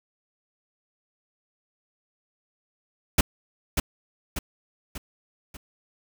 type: noise with echo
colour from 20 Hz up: pink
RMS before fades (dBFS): -17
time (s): 3.18-3.21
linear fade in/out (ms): 5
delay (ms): 590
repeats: 4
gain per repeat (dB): -6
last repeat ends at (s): 5.57
effects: none